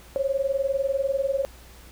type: tone pair together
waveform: sine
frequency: 535.9 / 556 Hz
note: C5 / C#5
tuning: +41 / +5 cents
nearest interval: minor second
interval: 64 cents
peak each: -25 dBFS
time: 0.16-1.45 s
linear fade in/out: 0 ms
effects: added 60 Hz sine -48 dBFS peak until 1.91 s + pink hiss -50 dBFS RMS until 1.91 s